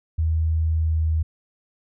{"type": "tone with pitch glide", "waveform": "sine", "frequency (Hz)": [80.1, 79.5], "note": ["E2", "D#2"], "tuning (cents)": [-49, 38], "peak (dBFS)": -18, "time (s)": [0.18, 1.23], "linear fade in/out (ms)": 10, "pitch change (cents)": -13, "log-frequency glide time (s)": [0.77, 1.02], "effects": []}